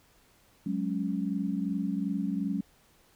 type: chord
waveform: sine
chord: F# suspended second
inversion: none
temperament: equal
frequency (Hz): 185 / 207.7 / 277.2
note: F#3 / G#3 / C#4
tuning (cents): 0 / 0 / 0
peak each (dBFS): -32 / -32 / -33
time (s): 0.66-2.61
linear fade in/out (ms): 5
effects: pink hiss -63 dBFS RMS until 3.15 s